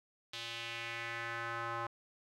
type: tone with band-pass filter sweep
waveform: square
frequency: 116.54 Hz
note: A#2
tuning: in tune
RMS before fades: -41 dBFS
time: 0.33-1.87 s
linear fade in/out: 5 ms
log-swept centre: 3600 to 1100 Hz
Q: 2.3
effects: none